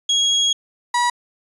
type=tone pair in turn; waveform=35% pulse; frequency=3304 / 967.6 Hz; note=G#7 / B5; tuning=-10 / -36 cents; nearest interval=octave + major sixth; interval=2126 cents; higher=first; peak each=-13 / -14 dBFS; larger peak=first; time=0.09-0.53 / 0.94-1.1 s; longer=first; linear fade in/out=5 ms; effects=resampled to 24000 Hz